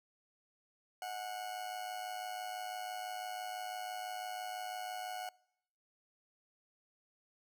40% pulse tone with amplitude modulation, 734 Hz, F#5, 14 cents flat, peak -36 dBFS, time 1.02-5.29 s, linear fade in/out 2 ms, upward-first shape sine, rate 106 Hz, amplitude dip 60%, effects noise-tail reverb RT60 0.8 s tail -25 dB re dry

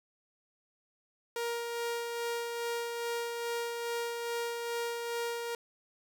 sawtooth tone with tremolo, 470 Hz, A#4, 14 cents sharp, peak -28 dBFS, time 1.36-5.55 s, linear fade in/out 2 ms, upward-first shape sine, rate 2.4 Hz, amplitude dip 35%, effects none

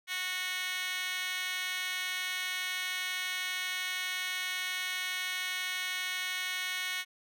15% pulse tone with high-pass filter, 367.6 Hz, F#4, 11 cents flat, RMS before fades -35 dBFS, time 0.07-7.05 s, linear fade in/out 50 ms, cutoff 2300 Hz, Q 8.6, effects none

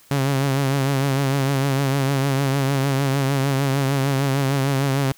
sawtooth tone with vibrato, 137 Hz, C#3, 20 cents flat, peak -14 dBFS, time 0.11-5.12 s, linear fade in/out 2 ms, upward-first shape triangle, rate 6.6 Hz, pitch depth 68 cents each way, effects white hiss -52 dBFS RMS until 5.17 s

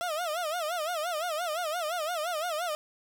30% pulse tone with vibrato, 659.3 Hz, E5, in tune, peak -27 dBFS, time 0.01-2.75 s, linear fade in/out 0 ms, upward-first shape sine, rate 5.8 Hz, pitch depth 160 cents each way, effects none

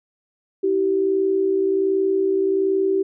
sine tone pair together, 324 / 385.3 Hz, E4 / G4, -30 / -30 cents, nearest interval minor third, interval 300 cents, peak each -25 / -17 dBFS, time 0.63-3.03 s, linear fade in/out 10 ms, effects none

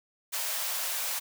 white high-pass noise, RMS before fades -32 dBFS, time 0.32-1.2 s, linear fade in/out 20 ms, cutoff 520 Hz, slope 48 dB/octave, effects none

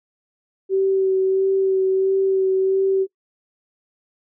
sine tone with vibrato, 382.9 Hz, G4, 41 cents flat, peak -15 dBFS, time 0.69-3.07 s, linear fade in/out 50 ms, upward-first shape sine, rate 1.5 Hz, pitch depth 16 cents each way, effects noise-tail reverb RT60 0.1 s tail -21 dB re dry

